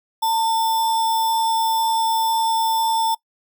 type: tone with sample-and-hold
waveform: sine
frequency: 899 Hz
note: A5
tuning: 37 cents sharp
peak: -16 dBFS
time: 0.22-3.15 s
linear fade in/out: 10 ms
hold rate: 4410 Hz
effects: noise-tail reverb RT60 0.1 s tail -23 dB re dry